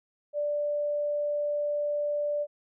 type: tone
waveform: sine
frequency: 587.3 Hz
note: D5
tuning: in tune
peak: -26 dBFS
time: 0.33-2.47 s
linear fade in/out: 50 ms
effects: none